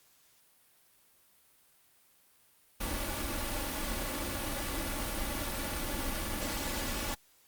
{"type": "noise with comb filter", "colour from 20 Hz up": "pink", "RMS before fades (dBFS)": -35, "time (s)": [2.8, 7.15], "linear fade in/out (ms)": 10, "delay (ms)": 3.5, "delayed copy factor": 0.6, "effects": ["white hiss -65 dBFS RMS until 7.47 s", "Opus 48 kbps"]}